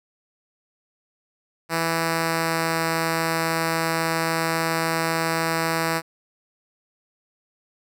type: tone with pitch glide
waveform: 5% pulse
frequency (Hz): 164.81 to 163.67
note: E3 to E3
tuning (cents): 0 to -12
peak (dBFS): -10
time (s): 1.69-6.02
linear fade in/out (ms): 50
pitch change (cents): -12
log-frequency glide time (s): 1.86-2.76
effects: none